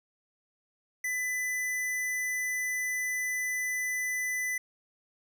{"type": "tone", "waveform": "square", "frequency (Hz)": 2000, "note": "B6", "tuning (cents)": 21, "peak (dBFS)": -30, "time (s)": [1.04, 4.58], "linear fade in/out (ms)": 5, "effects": []}